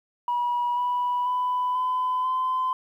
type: tone with pitch steps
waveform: sine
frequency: 968 / 982.1 / 996.4 / 1010.9 / 1025.6 Hz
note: B5 / B5 / B5 / B5 / C6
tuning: -35 / -10 / +15 / +40 / -35 cents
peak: -21 dBFS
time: 0.28-2.73 s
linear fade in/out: 2 ms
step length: 490 ms
effects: tanh soft clip ceiling -19 dBFS + 10-bit